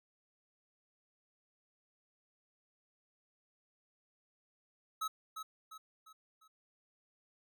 square tone with echo, 1287 Hz, E6, 42 cents flat, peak -35 dBFS, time 5.01-5.08 s, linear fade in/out 10 ms, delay 350 ms, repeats 4, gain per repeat -7 dB, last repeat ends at 6.48 s, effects none

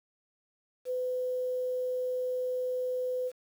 sine tone with quantisation, 504 Hz, B4, 35 cents sharp, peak -29 dBFS, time 0.85-3.32 s, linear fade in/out 50 ms, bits 9, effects none

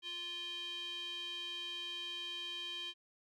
square tone with band-pass filter, 349.2 Hz, F4, in tune, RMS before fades -43 dBFS, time 0.02-2.94 s, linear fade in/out 50 ms, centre 3200 Hz, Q 7.3, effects none

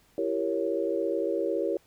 sine chord, E diminished seventh, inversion none, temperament equal with one note detuned, 334.4 / 392 / 466.2 / 554.4 Hz, E4 / G4 / Bb4 / Db5, +25 / 0 / 0 / 0 cents, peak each -31 dBFS, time 0.18-1.77 s, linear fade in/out 2 ms, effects pink hiss -63 dBFS RMS until 1.86 s

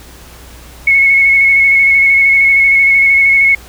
sine tone with vibrato, 2193 Hz, C#7, 19 cents flat, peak -5 dBFS, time 0.87-3.55 s, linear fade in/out 5 ms, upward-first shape square, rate 13 Hz, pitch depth 16 cents each way, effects added 60 Hz sine -36 dBFS peak until 3.68 s + pink hiss -37 dBFS RMS until 3.68 s

